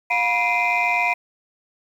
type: tone cluster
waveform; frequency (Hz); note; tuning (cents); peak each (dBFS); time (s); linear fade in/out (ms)
sine; 710 / 968 / 2075 / 2371 / 2479; F5 / B5 / C7 / D7 / D#7; +28 / -35 / -15 / +16 / -7; -23; 0.1-1.14; 10
effects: tanh soft clip ceiling -11 dBFS + 8-bit